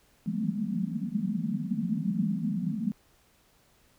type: band-pass noise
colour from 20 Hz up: white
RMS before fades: -30 dBFS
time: 0.26-2.92 s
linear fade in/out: 0 ms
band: 160 to 240 Hz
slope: 96 dB/octave
effects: pink hiss -64 dBFS RMS until 3.98 s